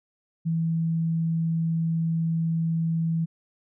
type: tone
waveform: sine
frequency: 164 Hz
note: E3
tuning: 9 cents flat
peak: -22 dBFS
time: 0.45-3.26 s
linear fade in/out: 20 ms
effects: none